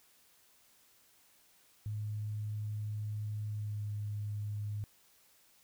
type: tone with pitch glide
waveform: sine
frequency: 105.9 to 104.2 Hz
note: G#2 to G#2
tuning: +34 to +6 cents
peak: -35 dBFS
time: 1.86-4.84 s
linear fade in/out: 0 ms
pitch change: -28 cents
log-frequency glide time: 3.49-3.83 s
effects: white hiss -66 dBFS RMS until 5.63 s